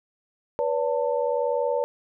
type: tone cluster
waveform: sine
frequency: 488.2 / 569 / 894 Hz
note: B4 / C#5 / A5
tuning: -20 / +45 / +27 cents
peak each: -25 / -25 / -30 dBFS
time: 0.59-1.84 s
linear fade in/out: 0 ms
effects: none